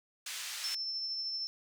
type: band-pass noise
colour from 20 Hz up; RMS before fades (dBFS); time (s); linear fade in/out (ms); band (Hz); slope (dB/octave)
white; -41; 0.26-0.75; 5; 1600 to 6400; 12
type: tone with tremolo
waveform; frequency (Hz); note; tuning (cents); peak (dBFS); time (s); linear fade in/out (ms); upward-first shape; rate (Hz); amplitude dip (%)
sine; 5330; E8; +18; -33; 0.64-1.47; 0; triangle; 13; 30
effects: none